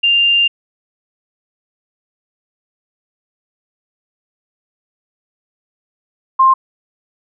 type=tone pair in turn; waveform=sine; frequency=2794 / 1056 Hz; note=F7 / C6; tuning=0 / +16 cents; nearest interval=octave + perfect fourth; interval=1684 cents; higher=first; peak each=-9 / -6 dBFS; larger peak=second; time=0.03-0.48 / 6.39-6.54 s; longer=first; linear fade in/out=10 ms; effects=none